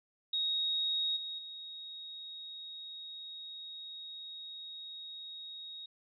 sine tone with level steps, 3763 Hz, A#7, 16 cents sharp, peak -30 / -38 / -43 dBFS, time 0.33-5.86 s, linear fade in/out 5 ms, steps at 1.16 / 1.38 s, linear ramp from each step 10 ms, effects none

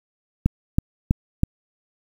click train, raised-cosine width 5 ms, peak -4 dBFS, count 4, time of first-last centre 0.46-1.434 s, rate 3.08 Hz, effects 7-bit

